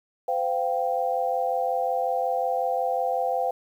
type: chord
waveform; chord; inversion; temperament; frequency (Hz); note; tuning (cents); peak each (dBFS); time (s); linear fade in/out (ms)
sine; C suspended fourth; none; equal with one note detuned; 513.4 / 698.5 / 784; C5 / F5 / G5; -33 / 0 / 0; -27; 0.28-3.51; 5
effects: 9-bit